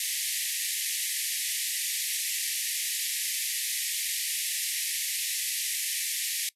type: band-pass noise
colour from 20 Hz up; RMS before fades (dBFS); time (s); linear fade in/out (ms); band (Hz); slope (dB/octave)
white; -31; 0-6.49; 2; 1800 to 13000; 96
effects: noise-tail reverb RT60 0.1 s tail -21 dB re dry